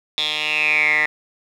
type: tone with band-pass filter sweep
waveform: 10% pulse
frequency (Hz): 152.2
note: D#3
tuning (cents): -38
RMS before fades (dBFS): -19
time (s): 0.18-1.06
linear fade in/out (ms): 0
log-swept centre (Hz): 3500 to 1900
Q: 9.8
effects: none